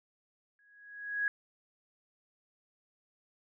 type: tone with exponential growth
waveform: sine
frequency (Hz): 1661.2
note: G#6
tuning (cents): 0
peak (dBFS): -26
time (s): 0.59-1.28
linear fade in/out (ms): 1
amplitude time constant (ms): 150
effects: none